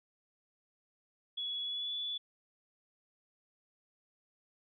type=tone with pitch glide; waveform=sine; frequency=3379 to 3444 Hz; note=G#7 to A7; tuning=+29 to -38 cents; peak=-35 dBFS; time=1.37-2.18 s; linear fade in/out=10 ms; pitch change=+33 cents; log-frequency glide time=1.62-1.94 s; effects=none